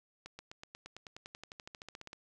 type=accelerating click train; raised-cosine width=0.2 ms; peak=-29 dBFS; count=22; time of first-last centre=0.26-2.131 s; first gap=130 ms; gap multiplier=0.96; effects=none